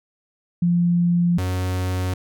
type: tone pair in turn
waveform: sine / 45% pulse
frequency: 173.6 / 91.96 Hz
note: F3 / F#2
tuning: -10 / -10 cents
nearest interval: major seventh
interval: 1100 cents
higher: first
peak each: -15 / -21 dBFS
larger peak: first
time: 0.62-1.38 / 1.38-2.14 s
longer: neither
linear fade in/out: 5 ms
effects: none